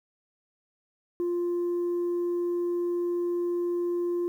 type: tone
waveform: sine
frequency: 349.2 Hz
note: F4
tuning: in tune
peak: -23 dBFS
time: 1.2-4.28 s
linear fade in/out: 0 ms
effects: tanh soft clip ceiling -24 dBFS + 10-bit